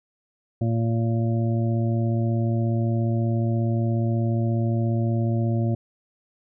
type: harmonic tone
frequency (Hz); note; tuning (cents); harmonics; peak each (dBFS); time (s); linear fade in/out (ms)
114.6; A#2; -29; 1 / 2 / 3 / 5 / 6; -21 / -27 / -31 / -35 / -37; 0.61-5.75; 5
effects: none